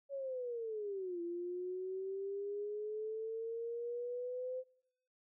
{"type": "linear two-way sweep", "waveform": "sine", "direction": "down then up", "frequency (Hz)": [562, 340.8, 515], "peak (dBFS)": -38, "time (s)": [0.09, 4.64], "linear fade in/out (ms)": 50, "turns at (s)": 1.21, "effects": ["noise-tail reverb RT60 0.9 s tail -26 dB re dry"]}